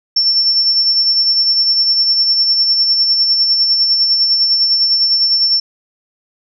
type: tone with tremolo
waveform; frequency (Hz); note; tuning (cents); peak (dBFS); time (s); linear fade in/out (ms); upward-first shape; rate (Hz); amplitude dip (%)
sine; 5410; E8; +44; -8; 0.16-5.6; 5; sine; 9.9; 40
effects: none